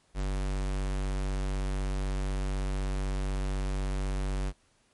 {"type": "tone", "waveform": "square", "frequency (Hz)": 48, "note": "G1", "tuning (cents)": -36, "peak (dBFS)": -29, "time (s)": [0.14, 4.53], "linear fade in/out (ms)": 50, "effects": ["pink hiss -67 dBFS RMS until 4.93 s", "MP3 48 kbps"]}